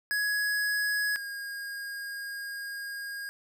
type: tone pair in turn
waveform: square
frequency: 1674 / 1628.2 Hz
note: G#6 / G#6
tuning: +13 / -35 cents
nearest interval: unison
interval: 48 cents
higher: first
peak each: -27 / -36 dBFS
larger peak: first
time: 0.11-1.16 / 1.16-3.29 s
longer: second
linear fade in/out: 0 ms
effects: none